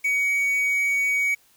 triangle tone with quantisation, 2251 Hz, C#7, 26 cents sharp, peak -18 dBFS, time 0.04-1.35 s, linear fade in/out 10 ms, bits 7, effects white hiss -59 dBFS RMS until 1.56 s

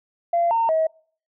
sine tone with pitch steps, 686 / 914 / 639 Hz, F5 / A#5 / D#5, -31 / -34 / +46 cents, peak -16 dBFS, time 0.33-0.87 s, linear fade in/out 5 ms, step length 180 ms, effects noise-tail reverb RT60 0.5 s tail -25 dB re dry + tanh soft clip ceiling -12 dBFS

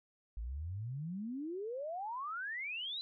sine exponential sweep, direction up, 51.91 to 4062 Hz, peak -38 dBFS, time 0.37-3.01 s, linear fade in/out 0 ms, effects none

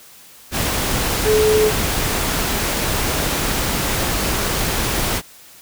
sine tone in noise, 429.8 Hz, A4, 41 cents flat, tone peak -12 dBFS, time 1.24-1.72 s, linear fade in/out 50 ms, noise pink, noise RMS -20 dBFS, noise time 0.51-5.22 s, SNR +5 dB, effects white hiss -44 dBFS RMS until 5.61 s

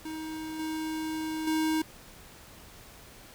square tone with level steps, 315 Hz, D#4, 21 cents sharp, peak -36 / -32 / -26 dBFS, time 0.05-1.82 s, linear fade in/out 5 ms, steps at 0.59 / 1.47 s, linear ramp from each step 5 ms, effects pink hiss -51 dBFS RMS until 3.34 s

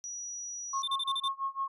sine tone, 5830 Hz, F#8, 26 cents flat, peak -37 dBFS, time 0.04-0.82 s, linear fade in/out 0 ms
sine tone with tremolo, 1087 Hz, C#6, 34 cents flat, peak -28 dBFS, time 0.73-1.68 s, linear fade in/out 5 ms, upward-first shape sine, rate 5.9 Hz, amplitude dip 95%
triangle tone bursts, 3567 Hz, A7, 23 cents sharp, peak -28 dBFS, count 6, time 0.83-1.282 s, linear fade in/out 5 ms, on 47 ms, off 34 ms
effects tanh soft clip ceiling -18 dBFS + resampled to 32000 Hz

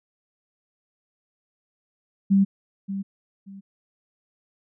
sine tone with echo, 196 Hz, G3, in tune, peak -14 dBFS, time 2.3-2.45 s, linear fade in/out 20 ms, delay 580 ms, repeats 2, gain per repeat -12 dB, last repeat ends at 3.61 s, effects none

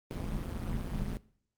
brown noise with amplitude modulation, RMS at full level -31 dBFS, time 0.11-1.17 s, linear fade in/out 0 ms, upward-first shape sine, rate 176 Hz, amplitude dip 95%, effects noise-tail reverb RT60 0.6 s tail -21 dB re dry + Opus 32 kbps

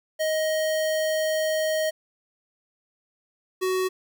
square tone pair in turn, 627 / 372.8 Hz, D#5 / F#4, +13 / +13 cents, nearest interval major sixth, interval 900 cents, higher first, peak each -23 dBFS, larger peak neither, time 0.19-1.91 / 3.61-3.89 s, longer first, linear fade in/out 20 ms, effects 10-bit

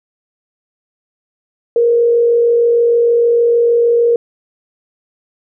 sine tone with frequency modulation, 470.7 Hz, A#4, 17 cents sharp, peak -8 dBFS, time 1.76-4.16 s, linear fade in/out 2 ms, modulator 46.5 Hz, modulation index 0.29, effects none

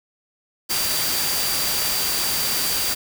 sine tone in noise, 4699 Hz, D8, in tune, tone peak -27 dBFS, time 0.69-2.95 s, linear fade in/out 20 ms, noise white, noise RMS -23 dBFS, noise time 0.69-2.95 s, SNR -7 dB, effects none

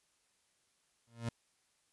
30% pulse tone with exponential growth, 116.54 Hz, A#2, in tune, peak -30 dBFS, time 1.07-1.29 s, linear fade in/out 5 ms, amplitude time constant 46 ms, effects white hiss -75 dBFS RMS until 1.92 s + resampled to 24000 Hz

